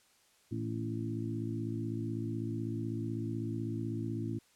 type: harmonic tone with a mistuned harmonic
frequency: 56 Hz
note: A1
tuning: 31 cents sharp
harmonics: 2 / 3 / 4 / 5 / 6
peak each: -37 / -47 / -41 / -40 / -41 dBFS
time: 0.51-4.39 s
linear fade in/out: 10 ms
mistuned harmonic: 3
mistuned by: -44 cents
effects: white hiss -67 dBFS RMS until 4.55 s + low-pass 10000 Hz 12 dB/octave